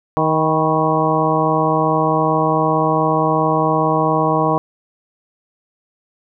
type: harmonic tone with a mistuned harmonic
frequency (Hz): 157.3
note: D#3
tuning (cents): +19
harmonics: 1 / 2 / 3 / 4 / 5 / 6 / 7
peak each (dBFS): -21 / -21 / -21 / -21 / -21 / -21 / -21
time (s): 0.17-4.58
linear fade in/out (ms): 0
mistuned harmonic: 6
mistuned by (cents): +59
effects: none